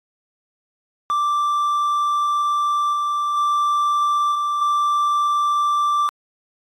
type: tone with level steps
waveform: triangle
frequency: 1174.7 Hz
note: D6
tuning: in tune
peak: -15 / -17 / -14 / -17 / -14 dBFS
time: 1.1-6.09 s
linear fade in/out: 0 ms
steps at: 2.93 / 3.36 / 4.35 / 4.61 s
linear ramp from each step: 5 ms
effects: AAC 48 kbps